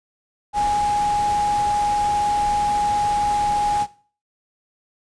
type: tone in noise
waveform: sine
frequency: 828 Hz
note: G#5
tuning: 5 cents flat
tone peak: -17 dBFS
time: 0.53-3.87 s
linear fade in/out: 50 ms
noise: pink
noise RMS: -32 dBFS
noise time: 0.53-3.87 s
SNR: +12 dB
effects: noise-tail reverb RT60 0.4 s tail -17 dB re dry + resampled to 22050 Hz